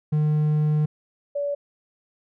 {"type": "tone pair in turn", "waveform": ["triangle", "sine"], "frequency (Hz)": [151.7, 572.7], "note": ["D#3", "D5"], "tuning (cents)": [-44, -44], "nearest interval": "octave + major seventh", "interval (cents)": 2300, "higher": "second", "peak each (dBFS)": [-16, -23], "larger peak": "first", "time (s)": [[0.12, 0.86], [1.35, 1.55]], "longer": "first", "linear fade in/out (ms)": 10, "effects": []}